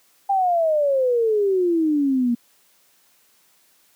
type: exponential sweep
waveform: sine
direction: down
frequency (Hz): 803 to 233.1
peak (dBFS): -16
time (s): 0.29-2.35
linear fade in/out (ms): 10
effects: white hiss -59 dBFS RMS until 3.95 s + high-pass 150 Hz 12 dB/octave